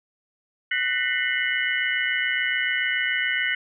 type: tone cluster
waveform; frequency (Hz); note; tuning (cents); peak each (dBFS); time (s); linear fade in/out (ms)
sine; 1494 / 1822 / 1994 / 2121 / 2960; F#6 / A#6 / B6 / C7 / F#7; +16 / -40 / +16 / +23 / 0; -28 / -29 / -27 / -27 / -30; 0.71-3.55; 5
effects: none